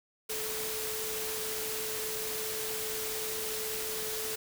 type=tone in noise; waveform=sine; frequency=436.2 Hz; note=A4; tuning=15 cents flat; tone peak=-39 dBFS; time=0.29-4.36 s; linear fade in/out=10 ms; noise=white; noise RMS=-36 dBFS; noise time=0.29-4.36 s; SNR=-6 dB; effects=none